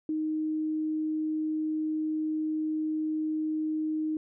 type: tone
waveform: sine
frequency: 311.1 Hz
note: D#4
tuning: in tune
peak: -27 dBFS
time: 0.09-4.17 s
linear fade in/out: 2 ms
effects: none